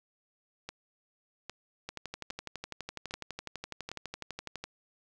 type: two click trains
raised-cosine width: 0.2 ms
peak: -21 / -22 dBFS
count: 34 / 5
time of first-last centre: 1.89-4.64 / 0.69-3.916 s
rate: 12 / 1.24 Hz
effects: none